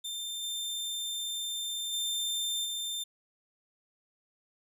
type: tone with level steps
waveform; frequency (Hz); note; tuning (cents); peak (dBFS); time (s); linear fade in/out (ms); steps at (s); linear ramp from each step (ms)
sawtooth; 3586; A7; +32; -32 / -30 / -27 / -30; 0.04-3.04; 10; 0.42 / 1.92 / 2.64; 20
effects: resampled to 32000 Hz